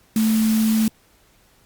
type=tone in noise; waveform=sine; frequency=220.2 Hz; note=A3; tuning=2 cents sharp; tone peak=-15 dBFS; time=0.16-0.88 s; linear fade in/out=2 ms; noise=white; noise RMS=-30 dBFS; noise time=0.16-0.88 s; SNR=+12 dB; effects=pink hiss -57 dBFS RMS until 1.65 s + Opus 48 kbps